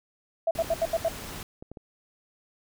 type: tone bursts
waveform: sine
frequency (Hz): 660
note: E5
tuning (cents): +2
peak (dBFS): -21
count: 6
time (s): 0.47-1.085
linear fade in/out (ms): 5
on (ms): 40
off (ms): 75
type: noise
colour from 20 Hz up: pink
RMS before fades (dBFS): -39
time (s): 0.55-1.43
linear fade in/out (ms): 2
type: clicks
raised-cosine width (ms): 2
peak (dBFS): -28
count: 5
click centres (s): 0.558 / 0.646 / 1.625 / 1.716 / 1.772
effects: none